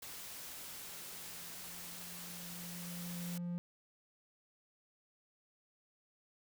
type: noise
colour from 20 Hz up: white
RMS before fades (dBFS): -48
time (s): 0.02-3.38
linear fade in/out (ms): 5
type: tone with exponential growth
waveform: triangle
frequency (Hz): 174.61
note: F3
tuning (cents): 0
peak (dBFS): -34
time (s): 0.4-3.58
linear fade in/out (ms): 0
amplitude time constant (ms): 690
effects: none